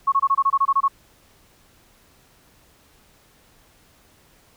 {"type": "tone bursts", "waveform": "sine", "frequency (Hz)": 1101, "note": "C#6", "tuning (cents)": -12, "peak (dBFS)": -14, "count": 11, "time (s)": [0.07, 0.882], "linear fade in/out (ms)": 10, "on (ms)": 52, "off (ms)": 24, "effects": ["pink hiss -56 dBFS RMS until 4.56 s"]}